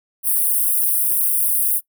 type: high-pass noise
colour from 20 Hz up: white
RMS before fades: -18 dBFS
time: 0.23-1.81 s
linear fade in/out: 50 ms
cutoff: 8900 Hz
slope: 96 dB/octave
effects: noise-tail reverb RT60 0.1 s tail -22 dB re dry